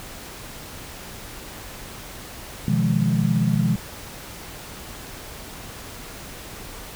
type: chord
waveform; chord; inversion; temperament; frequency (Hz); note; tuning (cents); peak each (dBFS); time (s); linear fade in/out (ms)
sine; F half-diminished seventh; second; just; 125.72 / 157.15 / 174.61 / 209.5; Cb3 / Eb3 / F3 / Ab3; +31 / +18 / 0 / +15; -23; 2.68-3.76; 2
effects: pink hiss -38 dBFS RMS until 6.95 s